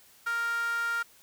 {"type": "tone with high-pass filter", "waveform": "sawtooth", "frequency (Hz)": 466.2, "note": "A#4", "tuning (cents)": 0, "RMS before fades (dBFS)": -30, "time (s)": [0.26, 1.03], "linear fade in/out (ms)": 10, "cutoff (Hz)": 1400, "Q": 8.1, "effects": ["white hiss -58 dBFS RMS until 1.22 s"]}